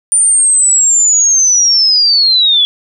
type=linear sweep; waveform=sine; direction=down; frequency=9210 to 3355 Hz; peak=-6 dBFS; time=0.12-2.65 s; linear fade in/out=0 ms; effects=none